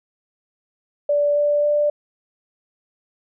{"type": "tone with pitch steps", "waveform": "sine", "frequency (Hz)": [582, 586, 590.1], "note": ["D5", "D5", "D5"], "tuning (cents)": [-16, -4, 8], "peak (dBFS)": -15, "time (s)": [1.09, 1.9], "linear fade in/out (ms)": 5, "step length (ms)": 270, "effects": []}